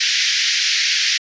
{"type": "band-pass noise", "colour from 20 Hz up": "white", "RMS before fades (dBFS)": -18, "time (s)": [0, 1.18], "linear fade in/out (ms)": 10, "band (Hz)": [1700, 5900], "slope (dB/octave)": 48, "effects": ["resampled to 16000 Hz"]}